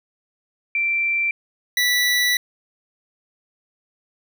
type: tone pair in turn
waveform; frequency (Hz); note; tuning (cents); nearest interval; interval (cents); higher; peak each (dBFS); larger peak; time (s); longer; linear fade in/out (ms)
sine / 25% pulse; 2349 / 1963.7; D7 / B6; 0 / -10; minor third; 310; first; -18 / -13; second; 0.75-1.31 / 1.77-2.37; second; 2
effects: none